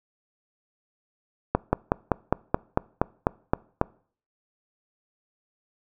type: slowing click train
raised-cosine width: 1 ms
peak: -5 dBFS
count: 11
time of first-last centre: 1.55-3.814 s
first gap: 180 ms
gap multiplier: 1.05
effects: noise-tail reverb RT60 0.5 s tail -24 dB re dry